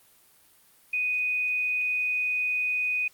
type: tone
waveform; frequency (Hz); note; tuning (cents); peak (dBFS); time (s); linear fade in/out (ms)
sine; 2489; D#7; 0; -24; 0.93-3.08; 5
effects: white hiss -59 dBFS RMS until 3.13 s + Opus 32 kbps